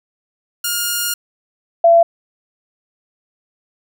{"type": "tone pair in turn", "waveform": ["5% pulse", "sine"], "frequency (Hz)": [1419, 675.3], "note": ["F6", "E5"], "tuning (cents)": [27, 42], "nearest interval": "octave + minor second", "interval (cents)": 1285, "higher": "first", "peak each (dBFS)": -6, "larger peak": "neither", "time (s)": [[0.64, 1.14], [1.84, 2.03]], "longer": "first", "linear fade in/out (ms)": 5, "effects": []}